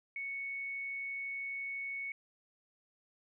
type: tone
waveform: sine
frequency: 2217 Hz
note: C#7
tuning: in tune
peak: -37 dBFS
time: 0.16-2.12 s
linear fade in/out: 2 ms
effects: none